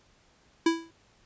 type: tone with exponential decay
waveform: square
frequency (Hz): 330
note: E4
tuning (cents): +2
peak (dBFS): -18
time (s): 0.66-0.91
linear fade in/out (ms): 5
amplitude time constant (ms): 53
effects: pink hiss -63 dBFS RMS until 1.25 s + resampled to 16000 Hz